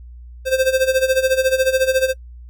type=tone with tremolo; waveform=square; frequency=523.3 Hz; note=C5; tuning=in tune; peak=-12 dBFS; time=0.45-2.14 s; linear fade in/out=50 ms; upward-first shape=sine; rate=14 Hz; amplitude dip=80%; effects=noise-tail reverb RT60 0.1 s tail -21 dB re dry + added 60 Hz sine -35 dBFS peak until 2.49 s